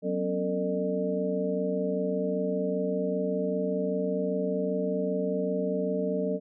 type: tone cluster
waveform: sine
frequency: 186.7 / 249.3 / 274.4 / 450.2 / 604 Hz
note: F#3 / B3 / C#4 / A4 / D5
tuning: +16 / +16 / -17 / +40 / +48 cents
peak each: -31 / -37 / -35 / -30 / -32 dBFS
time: 0.02-6.4 s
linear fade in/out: 50 ms
effects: none